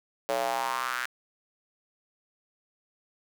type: tone with high-pass filter sweep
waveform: square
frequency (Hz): 62.2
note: B1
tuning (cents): +13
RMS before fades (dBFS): -30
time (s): 0.29-1.06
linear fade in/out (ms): 0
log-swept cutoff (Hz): 550 to 1600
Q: 3.8
effects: 8-bit